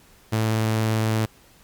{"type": "tone", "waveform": "sawtooth", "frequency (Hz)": 110.3, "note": "A2", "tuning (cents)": 5, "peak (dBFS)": -16, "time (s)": [0.32, 1.26], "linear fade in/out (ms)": 10, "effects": ["pink hiss -54 dBFS RMS until 1.63 s", "Opus 48 kbps"]}